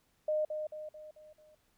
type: tone with echo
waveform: sine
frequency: 613 Hz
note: D#5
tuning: 26 cents flat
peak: -28 dBFS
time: 0.28-0.45 s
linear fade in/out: 5 ms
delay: 220 ms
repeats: 5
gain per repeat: -6 dB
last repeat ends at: 1.55 s
effects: pink hiss -73 dBFS RMS until 1.77 s